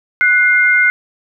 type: tone pair together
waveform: sine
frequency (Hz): 1480 / 2111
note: F#6 / C7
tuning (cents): 0 / +15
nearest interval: tritone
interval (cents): 615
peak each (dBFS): -11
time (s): 0.21-0.9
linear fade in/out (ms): 0
effects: none